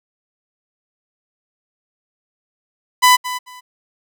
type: tone with echo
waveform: sawtooth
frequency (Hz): 999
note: B5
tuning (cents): +20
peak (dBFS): -4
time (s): 3.02-3.17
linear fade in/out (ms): 20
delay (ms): 220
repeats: 2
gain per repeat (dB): -14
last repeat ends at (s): 3.61
effects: none